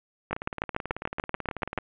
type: two click trains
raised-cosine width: 0.5 ms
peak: -11 / -18 dBFS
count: 11 / 28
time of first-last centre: 0.33-1.777 / 0.31-1.785 s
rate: 6.91 / 18.3 Hz
effects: resampled to 8000 Hz + 8-bit